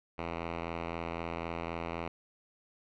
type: tone with low-pass filter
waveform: 5% pulse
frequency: 83.9 Hz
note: E2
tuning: 31 cents sharp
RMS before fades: -38 dBFS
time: 0.18-2.08 s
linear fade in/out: 5 ms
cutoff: 2300 Hz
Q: 1.4
effects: none